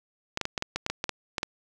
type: clicks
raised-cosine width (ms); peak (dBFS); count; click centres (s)
0.2; -11; 12; 0.374 / 0.413 / 0.454 / 0.578 / 0.624 / 0.76 / 0.864 / 0.9 / 1.041 / 1.093 / 1.382 / 1.431
effects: none